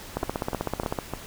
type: two click trains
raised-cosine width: 1 ms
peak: -12 / -15 dBFS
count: 14 / 4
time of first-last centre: 0.17-0.988 / 0.23-1.136 s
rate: 15.9 / 3.31 Hz
effects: pink hiss -42 dBFS RMS until 1.26 s